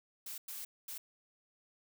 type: noise bursts at uneven times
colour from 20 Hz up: blue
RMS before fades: -44 dBFS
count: 3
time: 0.26-0.38 / 0.48-0.65 / 0.88-0.98 s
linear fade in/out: 5 ms
effects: none